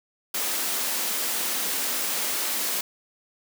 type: high-pass noise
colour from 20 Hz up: white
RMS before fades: -27 dBFS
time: 0.34-2.81 s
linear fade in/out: 5 ms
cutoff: 190 Hz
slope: 48 dB/octave
effects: none